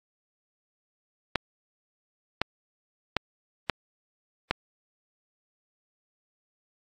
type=clicks; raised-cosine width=0.3 ms; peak=-7 dBFS; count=5; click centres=1.357 / 2.416 / 3.167 / 3.697 / 4.51 s; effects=AAC 48 kbps